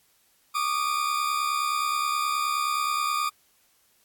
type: tone pair together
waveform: 40% pulse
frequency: 1153 / 1222.5 Hz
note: D6 / D#6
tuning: -32 / -31 cents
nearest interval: minor second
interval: 101 cents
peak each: -28 / -25 dBFS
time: 0.54-3.3 s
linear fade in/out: 20 ms
effects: white hiss -64 dBFS RMS until 4.04 s + AAC 64 kbps